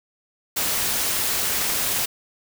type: noise with amplitude modulation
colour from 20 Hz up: white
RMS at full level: -21 dBFS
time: 0.56-2.06 s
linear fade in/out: 10 ms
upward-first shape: sine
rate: 223 Hz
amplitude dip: 50%
effects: none

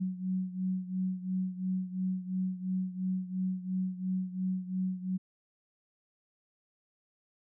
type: beating tone pair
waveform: sine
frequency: 185 / 187.9 Hz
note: F#3 / F#3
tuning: 0 / +27 cents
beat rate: 2.9 Hz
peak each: -32 / -36 dBFS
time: 0-5.18 s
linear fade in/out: 20 ms
effects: none

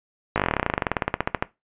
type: slowing click train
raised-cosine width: 0.5 ms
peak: -5 dBFS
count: 27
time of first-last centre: 0.36-1.425 s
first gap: 18 ms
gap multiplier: 1.06
effects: noise-tail reverb RT60 0.2 s tail -18 dB re dry + resampled to 8000 Hz

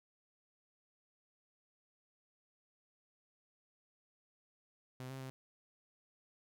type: tone with pitch steps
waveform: sawtooth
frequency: 128.4 / 133.2 / 131.3 Hz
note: C3 / C3 / C3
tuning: -32 / +31 / +6 cents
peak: -40 dBFS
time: 5-5.3 s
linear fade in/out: 0 ms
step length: 100 ms
effects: none

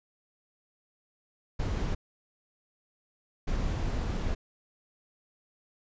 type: noise bursts at uneven times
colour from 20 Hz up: brown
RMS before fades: -30 dBFS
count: 2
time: 1.59-1.95 / 3.47-4.35 s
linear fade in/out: 10 ms
effects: resampled to 16000 Hz

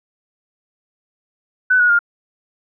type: tone with pitch steps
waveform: sine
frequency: 1503 / 1455.2 / 1408.8 Hz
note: F#6 / F#6 / F6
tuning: +27 / -29 / +15 cents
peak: -10 dBFS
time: 1.7-1.991 s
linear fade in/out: 10 ms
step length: 97 ms
effects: none

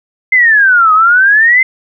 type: exponential two-way sweep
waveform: sine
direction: down then up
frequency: 2093 to 1244.5 to 2093 Hz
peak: -4 dBFS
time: 0.32-1.63 s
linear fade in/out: 5 ms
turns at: 0.93 s
effects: none

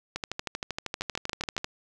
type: two click trains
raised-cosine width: 0.2 ms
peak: -13 / -14 dBFS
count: 5 / 20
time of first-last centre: 1.01-1.58 / 0.16-1.644 s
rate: 7.02 / 12.8 Hz
effects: none

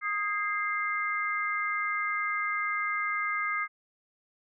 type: chord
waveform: sine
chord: Ab major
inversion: second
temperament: equal with one note detuned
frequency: 1244.5 / 1624.2 / 2093 Hz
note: Eb6 / Ab6 / C7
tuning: 0 / -39 / 0 cents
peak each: -31 / -35 / -31 dBFS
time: 0.01-3.68 s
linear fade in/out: 50 ms
effects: none

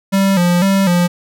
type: tone with vibrato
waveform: square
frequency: 185 Hz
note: F#3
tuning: in tune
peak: -11 dBFS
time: 0.12-1.08 s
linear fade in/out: 20 ms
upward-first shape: square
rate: 2 Hz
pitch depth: 91 cents each way
effects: none

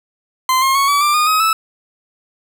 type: tone with pitch steps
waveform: 40% pulse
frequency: 1035 / 1070.3 / 1106.7 / 1144.4 / 1183.4 / 1223.7 / 1265.4 / 1308.5 Hz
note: C6 / C6 / C#6 / D6 / D6 / D#6 / D#6 / E6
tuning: -19 / +39 / -3 / -45 / +13 / -29 / +29 / -13 cents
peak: -11 dBFS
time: 0.49-1.53 s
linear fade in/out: 2 ms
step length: 130 ms
effects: none

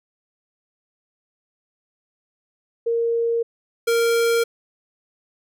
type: tone pair in turn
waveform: sine / square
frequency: 464.4 / 464.4 Hz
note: A#4 / A#4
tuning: -7 / -7 cents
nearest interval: unison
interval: 0 cents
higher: neither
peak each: -18 / -17 dBFS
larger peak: second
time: 2.86-3.43 / 3.87-4.44 s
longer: neither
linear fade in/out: 10 ms
effects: none

